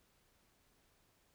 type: silence
effects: pink hiss -73 dBFS RMS until 1.34 s